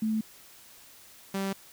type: tone pair in turn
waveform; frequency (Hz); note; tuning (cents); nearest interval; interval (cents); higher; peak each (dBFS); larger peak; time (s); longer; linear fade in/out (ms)
sine / sawtooth; 218.6 / 194.75; A3 / G3; -11 / -11; major second; 200; first; -25 / -25; neither; 0.02-0.21 / 1.34-1.53; neither; 5
effects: white hiss -53 dBFS RMS until 1.72 s